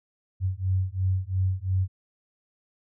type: beating tone pair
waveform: sine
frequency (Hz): 92.5 / 95.4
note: F#2 / G2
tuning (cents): 0 / -47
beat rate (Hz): 2.9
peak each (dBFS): -26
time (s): 0.4-1.88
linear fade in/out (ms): 50
effects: none